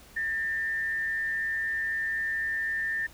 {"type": "tone with frequency modulation", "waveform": "sine", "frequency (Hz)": 1796, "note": "A6", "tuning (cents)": 35, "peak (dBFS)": -27, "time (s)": [0.16, 3.07], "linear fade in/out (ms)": 10, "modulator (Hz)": 136, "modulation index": 0.39, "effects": ["added 60 Hz sine -55 dBFS peak until 3.13 s", "pink hiss -53 dBFS RMS until 3.13 s"]}